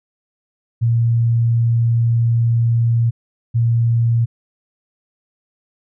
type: tone pair in turn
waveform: sine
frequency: 116.54 / 116.54 Hz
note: A#2 / A#2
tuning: 0 / 0 cents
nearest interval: unison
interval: 0 cents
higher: neither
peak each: -12 dBFS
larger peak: neither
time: 0.81-3.11 / 3.54-4.26 s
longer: first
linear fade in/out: 20 ms
effects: none